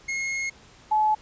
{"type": "tone pair in turn", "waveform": ["45% pulse", "sine"], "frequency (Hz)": [2157, 858], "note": ["C#7", "A5"], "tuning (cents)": [-48, -44], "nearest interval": "octave + major third", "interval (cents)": 1596, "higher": "first", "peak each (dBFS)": [-26, -18], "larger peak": "second", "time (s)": [[0.08, 0.5], [0.91, 1.15]], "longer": "first", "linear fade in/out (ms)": 10, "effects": ["pink hiss -52 dBFS RMS until 1.21 s", "resampled to 16000 Hz"]}